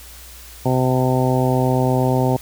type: harmonic tone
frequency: 128.5 Hz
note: C3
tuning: 31 cents flat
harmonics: 1 / 2 / 3 / 4 / 5 / 6 / 7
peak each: -18 / -21 / -23 / -24 / -25 / -26 / -26 dBFS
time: 0.65-2.37 s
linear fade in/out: 10 ms
effects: added 60 Hz sine -41 dBFS peak until 2.41 s + white hiss -41 dBFS RMS until 2.41 s